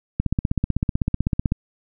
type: click train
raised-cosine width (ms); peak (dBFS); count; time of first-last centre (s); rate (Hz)
5; -7; 22; 0.2-1.521; 15.9
effects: none